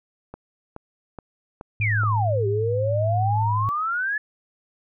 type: click train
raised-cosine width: 1 ms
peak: -22 dBFS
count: 5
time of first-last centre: 0.34-2.035 s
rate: 2.36 Hz
type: tone with tremolo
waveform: sine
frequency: 106.7 Hz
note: G#2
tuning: 47 cents sharp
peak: -20 dBFS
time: 1.8-3.69 s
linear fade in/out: 0 ms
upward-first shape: sine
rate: 0.85 Hz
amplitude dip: 35%
type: exponential two-way sweep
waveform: sine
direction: down then up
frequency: 2489 to 387.9 to 1740 Hz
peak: -22 dBFS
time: 1.81-4.18 s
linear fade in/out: 5 ms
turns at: 2.47 s
effects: none